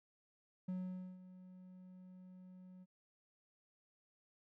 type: tone with ADSR envelope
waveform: triangle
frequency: 183.9 Hz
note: F#3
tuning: 10 cents flat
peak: -36 dBFS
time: 0.68-2.86 s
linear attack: 8 ms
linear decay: 490 ms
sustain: -16 dB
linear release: 37 ms
effects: none